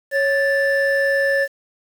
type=tone pair together; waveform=triangle; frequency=553.1 / 1756 Hz; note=C#5 / A6; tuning=-4 / -4 cents; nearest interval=octave + minor sixth; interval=2000 cents; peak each=-16 / -17 dBFS; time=0.11-1.48 s; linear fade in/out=50 ms; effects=7-bit